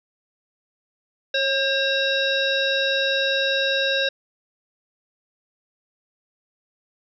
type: harmonic tone with a mistuned harmonic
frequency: 545 Hz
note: C#5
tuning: 29 cents flat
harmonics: 1 / 3 / 5 / 7 / 9 / 10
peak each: -24 / -24 / -29 / -24 / -37 / -34 dBFS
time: 1.34-4.09 s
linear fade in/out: 5 ms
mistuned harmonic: 3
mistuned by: -32 cents
effects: none